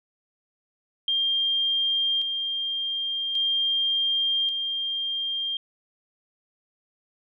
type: tone with tremolo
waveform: sine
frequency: 3198 Hz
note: G7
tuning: 34 cents sharp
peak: -21 dBFS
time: 1.08-5.57 s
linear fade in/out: 2 ms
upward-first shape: square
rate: 0.44 Hz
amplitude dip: 40%
effects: none